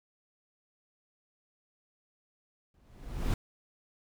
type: noise with exponential growth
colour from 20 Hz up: brown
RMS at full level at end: -26 dBFS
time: 2.74-3.34 s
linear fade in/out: 2 ms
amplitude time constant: 130 ms
effects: none